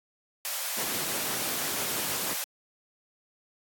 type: high-pass noise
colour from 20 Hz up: white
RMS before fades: -32 dBFS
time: 0.45-2.44 s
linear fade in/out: 0 ms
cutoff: 490 Hz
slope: 96 dB/octave
type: noise with tremolo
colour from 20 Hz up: pink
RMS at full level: -33 dBFS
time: 0.77-2.33 s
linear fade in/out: 0 ms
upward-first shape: triangle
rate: 6 Hz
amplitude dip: 30%
effects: high-pass 200 Hz 12 dB/octave + AAC 64 kbps